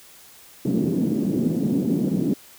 white band-pass noise, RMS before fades -22 dBFS, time 0.65-2.34 s, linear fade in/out 5 ms, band 170 to 290 Hz, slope 24 dB/octave, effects white hiss -48 dBFS RMS until 2.58 s

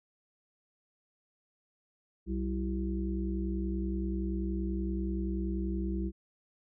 harmonic tone with a mistuned harmonic, 63.6 Hz, C2, 48 cents flat, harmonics 1 / 3 / 5 / 6, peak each -33 / -35 / -37 / -46 dBFS, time 2.26-6.12 s, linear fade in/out 50 ms, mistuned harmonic 5, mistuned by +70 cents, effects none

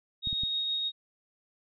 sine tone with tremolo, 3745 Hz, A#7, 7 cents sharp, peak -27 dBFS, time 0.22-0.92 s, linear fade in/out 50 ms, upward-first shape triangle, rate 6.4 Hz, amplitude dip 25%
clicks, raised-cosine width 5 ms, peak -27 dBFS, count 3, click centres 0.273 / 0.329 / 0.435 s
effects none

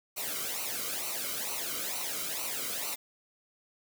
white noise with flanger, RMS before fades -35 dBFS, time 0.16-2.96 s, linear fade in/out 20 ms, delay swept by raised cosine 0.58 to 1.17 ms, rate 2.2 Hz, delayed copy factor -0.75, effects none

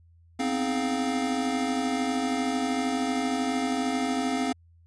square tone cluster, 248.7 / 261.6 / 310.8 / 421.7 / 702 Hz, B3 / C4 / D#4 / G#4 / F5, +12 / 0 / -2 / +26 / +9 cents, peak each -37 / -28 / -36 / -37 / -33 dBFS, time 0.39-4.53 s, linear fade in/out 10 ms, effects added 84 Hz sine -54 dBFS peak until 4.86 s + resampled to 22050 Hz

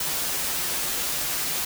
white noise with comb filter, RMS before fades -27 dBFS, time 0-1.65 s, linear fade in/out 5 ms, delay 9.6 ms, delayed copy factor -0.5, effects none

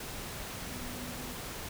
sine tone in noise, 246.9 Hz, B3, in tune, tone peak -45 dBFS, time 0.71-1.33 s, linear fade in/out 5 ms, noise pink, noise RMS -41 dBFS, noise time 0-1.69 s, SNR -7 dB, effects none

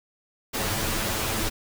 pink noise with comb filter, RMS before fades -27 dBFS, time 0.53-1.5 s, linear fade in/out 20 ms, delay 9.1 ms, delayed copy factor +0.95, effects none

